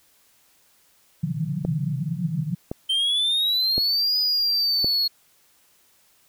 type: band-pass noise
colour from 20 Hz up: pink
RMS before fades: -26 dBFS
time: 1.23-2.55 s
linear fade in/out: 10 ms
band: 130 to 180 Hz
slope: 96 dB/octave
type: click train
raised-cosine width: 2 ms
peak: -14 dBFS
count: 4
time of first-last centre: 1.65-4.845 s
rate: 0.939 Hz
type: exponential two-way sweep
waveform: triangle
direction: up then down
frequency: 3110 to 4978 to 4312 Hz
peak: -18 dBFS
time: 2.89-5.08 s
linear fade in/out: 10 ms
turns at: 4.18 s
effects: white hiss -60 dBFS RMS until 6.28 s